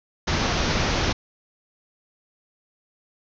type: low-pass noise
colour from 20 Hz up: pink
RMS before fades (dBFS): -23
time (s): 0.27-1.13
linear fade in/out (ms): 10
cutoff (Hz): 6300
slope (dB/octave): 96
effects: none